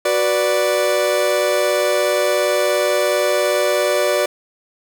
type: chord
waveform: 40% pulse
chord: B minor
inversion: second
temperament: equal with one note detuned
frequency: 370 / 490.2 / 587.3 Hz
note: F#4 / B4 / D5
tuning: 0 / -13 / 0 cents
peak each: -21 / -21 / -16 dBFS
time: 0.05-4.26 s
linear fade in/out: 5 ms
effects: none